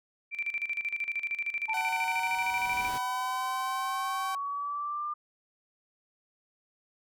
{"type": "tone with tremolo", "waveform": "sine", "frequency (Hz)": 2349, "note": "D7", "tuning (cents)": 0, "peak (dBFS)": -28, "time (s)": [0.31, 2.9], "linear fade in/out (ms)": 50, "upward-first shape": "square", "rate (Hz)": 13, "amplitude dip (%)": 75}
{"type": "noise with exponential growth", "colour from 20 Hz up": "pink", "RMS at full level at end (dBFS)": -40, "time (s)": [1.55, 2.98], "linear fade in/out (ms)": 2, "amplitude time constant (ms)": 310}
{"type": "exponential sweep", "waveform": "sine", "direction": "up", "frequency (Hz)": [880, 1201], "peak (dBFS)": -31, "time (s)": [1.68, 5.14], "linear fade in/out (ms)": 10}
{"type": "tone with pitch glide", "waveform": "sawtooth", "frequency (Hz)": [750, 772.4], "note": ["F#5", "G5"], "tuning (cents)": [23, -26], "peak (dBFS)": -30, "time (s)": [1.74, 4.35], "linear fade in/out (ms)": 2, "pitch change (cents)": 51, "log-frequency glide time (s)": [2.4, 4.07]}
{"effects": []}